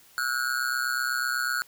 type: tone with amplitude modulation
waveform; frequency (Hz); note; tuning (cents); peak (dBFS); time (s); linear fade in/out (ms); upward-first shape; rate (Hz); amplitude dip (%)
square; 1451; F#6; -34; -22; 0.18-1.62; 0; sine; 128; 95
effects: white hiss -56 dBFS RMS until 1.67 s